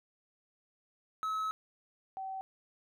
triangle / sine tone pair in turn, 1289 / 766.4 Hz, E6 / G5, -39 / -39 cents, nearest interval major sixth, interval 900 cents, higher first, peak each -30 / -37 dBFS, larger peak first, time 1.23-1.51 / 2.17-2.41 s, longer first, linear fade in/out 0 ms, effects none

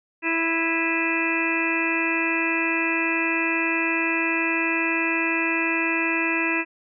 harmonic tone with a mistuned harmonic, 329.6 Hz, E4, in tune, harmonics 1 / 2 / 3 / 4 / 5 / 6 / 7 / 8, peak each -26 / -36 / -31 / -36 / -30 / -28 / -28 / -27 dBFS, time 0.22-6.65 s, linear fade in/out 50 ms, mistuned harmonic 7, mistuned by +88 cents, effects none

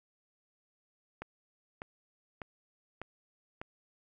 click train, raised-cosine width 0.5 ms, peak -25 dBFS, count 5, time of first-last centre 1.22-3.615 s, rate 1.67 Hz, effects none

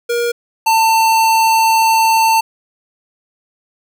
square tone pair in turn, 474.5 / 895.7 Hz, A#4 / A5, +31 / +31 cents, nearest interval major seventh, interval 1100 cents, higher second, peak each -15 / -10 dBFS, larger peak second, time 0.09-0.32 / 0.66-2.41 s, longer second, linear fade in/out 10 ms, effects none

